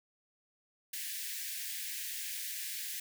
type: high-pass noise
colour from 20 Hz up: white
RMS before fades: -40 dBFS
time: 0.93-3 s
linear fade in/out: 5 ms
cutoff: 1600 Hz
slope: 96 dB/octave
effects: none